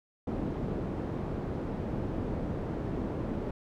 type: low-pass noise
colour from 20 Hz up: white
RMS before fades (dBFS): -34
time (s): 0.27-3.51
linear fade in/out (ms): 5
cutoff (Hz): 340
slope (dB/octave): 12
effects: none